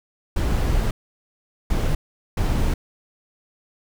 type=noise bursts at uneven times; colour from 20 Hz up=brown; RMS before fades=-20 dBFS; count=3; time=0.36-0.91 / 1.7-1.95 / 2.37-2.74 s; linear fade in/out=5 ms; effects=none